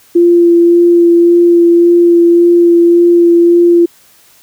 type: tone with vibrato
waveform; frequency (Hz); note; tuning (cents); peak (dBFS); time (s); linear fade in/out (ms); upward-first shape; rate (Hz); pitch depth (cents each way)
sine; 343.7; F4; -28; -3; 0.15-3.86; 10; sine; 1.8; 12
effects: white hiss -45 dBFS RMS until 4.42 s